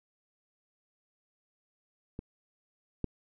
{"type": "clicks", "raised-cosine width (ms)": 3, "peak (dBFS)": [-25, -18], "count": 2, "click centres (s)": [2.191, 3.043], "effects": []}